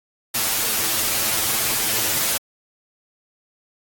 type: noise with comb filter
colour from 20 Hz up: white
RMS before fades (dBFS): -21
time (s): 0.34-2.38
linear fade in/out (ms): 10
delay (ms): 9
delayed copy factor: +0.85
effects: AAC 64 kbps